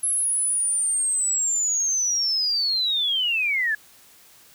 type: linear sweep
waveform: sine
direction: down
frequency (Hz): 11020 to 1673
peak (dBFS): -20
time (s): 0.03-3.75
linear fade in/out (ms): 5
effects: white hiss -52 dBFS RMS until 4.54 s